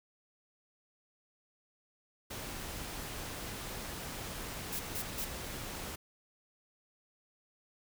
pink noise, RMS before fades -42 dBFS, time 2.3-5.96 s, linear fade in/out 10 ms
blue noise bursts, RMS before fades -38 dBFS, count 3, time 4.72-5.251 s, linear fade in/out 10 ms, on 77 ms, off 150 ms
effects none

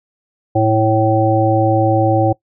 harmonic tone, 110 Hz, A2, in tune, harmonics 1 / 3 / 5 / 7, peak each -16 / -16 / -16 / -16 dBFS, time 0.55-2.33 s, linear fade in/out 10 ms, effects noise-tail reverb RT60 0.1 s tail -21 dB re dry

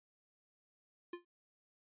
square tone with exponential decay, 349.2 Hz, F4, in tune, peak -40 dBFS, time 1.13-1.25 s, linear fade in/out 5 ms, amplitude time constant 24 ms, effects resampled to 8000 Hz

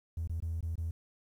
triangle tone with dropouts, 82.3 Hz, E2, 2 cents flat, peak -29 dBFS, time 0.17-0.91 s, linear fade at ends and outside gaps 5 ms, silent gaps 0.275-0.295 / 0.403-0.423 / 0.608-0.627 / 0.756-0.779 s, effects tanh soft clip ceiling -29 dBFS + 11-bit

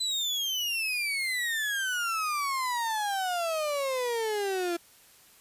35% pulse exponential sweep, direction down, 4045 to 337.2 Hz, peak -26 dBFS, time 0-4.77 s, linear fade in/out 10 ms, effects white hiss -57 dBFS RMS until 5.4 s + resampled to 32000 Hz

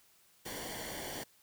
pink noise with comb filter, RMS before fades -42 dBFS, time 0.45-1.24 s, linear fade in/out 10 ms, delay 0.78 ms, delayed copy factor -0.7, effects white hiss -66 dBFS RMS until 1.42 s

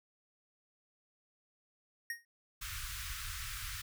square tone with exponential decay, 1864.7 Hz, A#6, in tune, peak -34 dBFS, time 2.1-2.25 s, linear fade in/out 2 ms, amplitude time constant 31 ms
pink band-stop noise, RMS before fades -42 dBFS, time 2.61-3.82 s, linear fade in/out 10 ms, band 110 to 1200 Hz, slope 48 dB/octave
effects none

